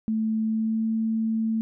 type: tone with pitch glide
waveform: sine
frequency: 220 to 222.7 Hz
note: A3 to A3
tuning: 0 to +21 cents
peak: -22 dBFS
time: 0.08-1.61 s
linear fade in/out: 0 ms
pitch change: +21 cents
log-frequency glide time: 0.44-0.87 s
effects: none